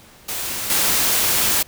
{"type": "noise with level steps", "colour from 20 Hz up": "white", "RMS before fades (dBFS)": [-26, -18], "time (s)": [0.28, 1.63], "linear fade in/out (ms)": 10, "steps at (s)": 0.7, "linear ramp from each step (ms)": 2, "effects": ["pink hiss -47 dBFS RMS until 1.67 s"]}